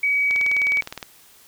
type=tone; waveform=sine; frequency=2269 Hz; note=C#7; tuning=40 cents sharp; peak=-17 dBFS; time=0.03-0.81 s; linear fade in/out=5 ms
type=click train; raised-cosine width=0.2 ms; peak=-14 dBFS; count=15; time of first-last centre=0.31-1.028 s; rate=19.5 Hz
effects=white hiss -51 dBFS RMS until 1.47 s